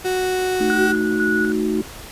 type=tone with pitch glide; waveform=35% pulse; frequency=370 to 378 Hz; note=F#4 to F#4; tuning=0 to +37 cents; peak=-17 dBFS; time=0.04-0.93 s; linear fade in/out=20 ms; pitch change=+37 cents; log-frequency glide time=0.67-0.81 s
type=chord; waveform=sine; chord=D# diminished; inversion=second; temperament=equal; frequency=220 / 311.1 / 370 Hz; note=A3 / D#4 / F#4; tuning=0 / 0 / 0 cents; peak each=-22 dBFS; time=0.6-1.82 s; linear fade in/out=5 ms
type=tone with tremolo; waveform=sine; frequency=1465 Hz; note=F#6; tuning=18 cents flat; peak=-19 dBFS; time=0.7-1.52 s; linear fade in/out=0 ms; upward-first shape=square; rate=2 Hz; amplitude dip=55%
effects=pink hiss -37 dBFS RMS until 2.11 s + resampled to 32000 Hz